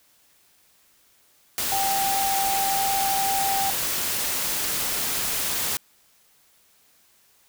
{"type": "tone in noise", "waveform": "sine", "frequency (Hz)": 784, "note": "G5", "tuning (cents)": 0, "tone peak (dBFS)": -23, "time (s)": [1.72, 3.7], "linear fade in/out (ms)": 0, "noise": "white", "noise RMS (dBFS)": -26, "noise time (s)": [1.58, 5.77], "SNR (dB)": 0, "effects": ["white hiss -60 dBFS RMS until 7.48 s"]}